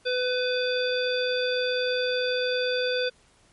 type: harmonic tone with a mistuned harmonic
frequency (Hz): 501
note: B4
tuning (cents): +25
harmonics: 1 / 3 / 5 / 7 / 9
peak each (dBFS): -25 / -31 / -35 / -32 / -34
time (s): 0.05-3.1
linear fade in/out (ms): 20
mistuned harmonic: 9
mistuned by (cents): +64
effects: pink hiss -60 dBFS RMS until 3.52 s + MP3 48 kbps